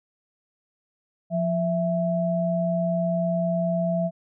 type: tone pair together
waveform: sine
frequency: 174.61 / 661.3 Hz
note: F3 / E5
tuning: 0 / +5 cents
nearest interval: octave + major seventh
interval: 2305 cents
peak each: -24 dBFS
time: 1.3-4.11 s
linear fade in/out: 50 ms
effects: none